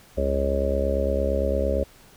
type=harmonic tone; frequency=68.8 Hz; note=C#2; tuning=12 cents flat; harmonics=1 / 3 / 4 / 5 / 6 / 7 / 8 / 9; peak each=-25 / -32 / -34 / -37 / -30 / -34 / -25 / -31 dBFS; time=0.17-1.84 s; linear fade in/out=10 ms; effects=pink hiss -52 dBFS RMS until 2.16 s